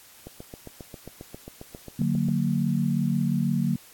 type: click train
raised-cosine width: 2 ms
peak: -25 dBFS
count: 16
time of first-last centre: 0.27-2.286 s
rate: 7.44 Hz
type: chord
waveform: sine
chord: D augmented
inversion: none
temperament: just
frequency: 146.83 / 183.54 / 229.4 Hz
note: D3 / F#3 / A#3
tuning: 0 / -14 / -28 cents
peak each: -26 dBFS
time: 1.99-3.76 s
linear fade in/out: 5 ms
effects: white hiss -51 dBFS RMS until 3.93 s + AAC 64 kbps